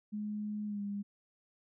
sine tone with pitch glide, 210 to 202.3 Hz, G#3 to G#3, +19 to -45 cents, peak -35 dBFS, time 0.12-1.03 s, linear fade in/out 20 ms, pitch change -64 cents, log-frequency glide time 0.66-0.81 s, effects none

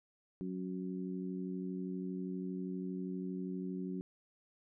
harmonic tone, 92.5 Hz, F#2, in tune, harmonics 2 / 3 / 4, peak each -39 / -43 / -45 dBFS, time 0.41-4.01 s, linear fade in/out 0 ms, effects none

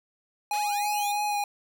square tone with vibrato, 827 Hz, G#5, 8 cents flat, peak -26 dBFS, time 0.51-1.44 s, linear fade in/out 2 ms, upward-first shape sine, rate 3.1 Hz, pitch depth 18 cents each way
5% pulse linear sweep, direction up, 414.1 to 3724 Hz, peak -28 dBFS, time 0.53-1.12 s, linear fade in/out 5 ms
effects 10-bit

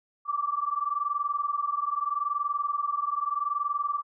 sine tone pair together, 1153.9 / 1174.7 Hz, D6 / D6, -31 / 0 cents, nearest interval unison, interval 31 cents, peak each -29 / -29 dBFS, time 0.25-4.03 s, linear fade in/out 50 ms, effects none

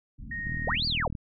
pink low-pass noise, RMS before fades -41 dBFS, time 0.18-0.8 s, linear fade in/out 20 ms, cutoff 290 Hz, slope 96 dB/octave
sine tone, 1862 Hz, A#6, 2 cents flat, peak -32 dBFS, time 0.31-0.76 s, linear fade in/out 5 ms
click train, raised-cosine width 5 ms, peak -23 dBFS, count 28, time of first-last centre 0.47-1.152 s, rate 39.6 Hz
sine linear two-way sweep, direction up then down, 366.6 to 4822 to 366.6 Hz, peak -26 dBFS, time 0.67-1.08 s, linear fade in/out 5 ms, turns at 0.86 s
effects none

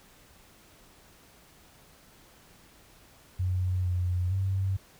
sine tone with pitch steps, 91.6 / 89.9 / 96 Hz, F#2 / F#2 / G2, -17 / -49 / -36 cents, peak -25 dBFS, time 3.39-4.77 s, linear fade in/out 10 ms, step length 460 ms, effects pink hiss -57 dBFS RMS until 4.99 s

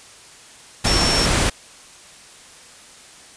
sine tone in noise, 5440 Hz, F8, 46 cents flat, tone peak -20 dBFS, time 0.86-1.26 s, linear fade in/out 10 ms, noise pink, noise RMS -18 dBFS, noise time 0.84-1.5 s, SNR -5 dB, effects white hiss -44 dBFS RMS until 3.36 s + resampled to 22050 Hz

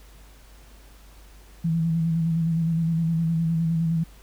sine tone with vibrato, 164.3 Hz, E3, 5 cents flat, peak -20 dBFS, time 1.64-4.04 s, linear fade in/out 10 ms, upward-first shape square, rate 9.7 Hz, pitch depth 30 cents each way, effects added 50 Hz sine -47 dBFS peak until 4.22 s + pink hiss -54 dBFS RMS until 4.22 s

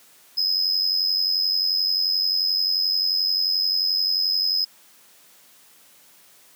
triangle tone with amplitude modulation, 5080 Hz, D#8, 35 cents sharp, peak -15 dBFS, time 0.37-4.65 s, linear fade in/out 10 ms, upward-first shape sine, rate 91.4 Hz, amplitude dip 70%, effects white hiss -53 dBFS RMS until 6.55 s + high-pass 150 Hz 12 dB/octave

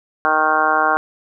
harmonic tone, 155.56 Hz, D#3, in tune, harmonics 2 / 3 / 4 / 5 / 6 / 7 / 8 / 9 / 10, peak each -29 / -27 / -24 / -19 / -25 / -19 / -26 / -19 / -24 dBFS, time 0.25-0.97 s, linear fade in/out 0 ms, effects none

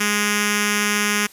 5% pulse tone with notch filter, 207.3 Hz, G#3, 3 cents flat, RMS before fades -20 dBFS, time 0-1.27 s, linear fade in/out 10 ms, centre 680 Hz, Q 0.51, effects white hiss -47 dBFS RMS until 1.32 s + resampled to 32000 Hz

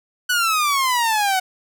sawtooth exponential sweep, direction down, 1495 to 737 Hz, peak -13 dBFS, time 0.29-1.4 s, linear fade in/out 10 ms, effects none

